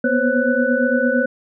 sine tone cluster, 241 / 249.8 / 511 / 545 / 1489 Hz, B3 / B3 / C5 / C#5 / F#6, -42 / +20 / -41 / -29 / +11 cents, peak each -21 dBFS, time 0.04-1.26 s, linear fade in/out 5 ms, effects none

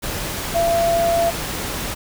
sine tone in noise, 677 Hz, E5, 46 cents sharp, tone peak -15 dBFS, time 0.54-1.31 s, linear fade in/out 20 ms, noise pink, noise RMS -26 dBFS, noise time 0.02-1.95 s, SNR +8 dB, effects none

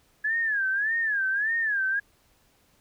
sine tone with vibrato, 1686 Hz, G#6, 26 cents sharp, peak -23 dBFS, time 0.24-2 s, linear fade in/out 10 ms, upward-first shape sine, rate 1.7 Hz, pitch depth 160 cents each way, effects pink hiss -64 dBFS RMS until 2.8 s

